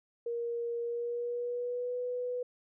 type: tone with pitch glide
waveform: sine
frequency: 470.5 to 494.2 Hz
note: A#4 to B4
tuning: +16 to +1 cents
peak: -32 dBFS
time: 0.26-2.43 s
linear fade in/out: 5 ms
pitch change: +85 cents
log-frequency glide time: 0.81-1.96 s
effects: none